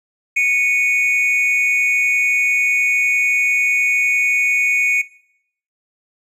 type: tone pair together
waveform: triangle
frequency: 2217 / 2468 Hz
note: C#7 / D#7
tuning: 0 / -15 cents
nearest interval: major second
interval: 185 cents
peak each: -14 dBFS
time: 0.36-5.02 s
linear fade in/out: 10 ms
effects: noise-tail reverb RT60 0.7 s tail -20 dB re dry + resampled to 32000 Hz